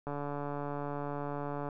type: click train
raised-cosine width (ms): 1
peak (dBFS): -24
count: 234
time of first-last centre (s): 0.07-1.688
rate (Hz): 144
effects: none